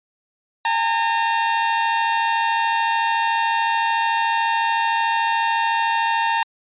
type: tone pair together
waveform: sawtooth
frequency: 819 / 912.7 Hz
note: G#5 / A#5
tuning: -24 / -37 cents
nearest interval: major second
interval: 187 cents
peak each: -22 / -14 dBFS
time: 0.65-6.43 s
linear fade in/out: 2 ms
effects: resampled to 8000 Hz